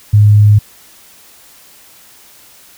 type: tone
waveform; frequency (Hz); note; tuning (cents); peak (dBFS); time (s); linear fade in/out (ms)
sine; 104.4; G#2; +10; -3; 0.13-0.59; 10
effects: white hiss -42 dBFS RMS until 2.77 s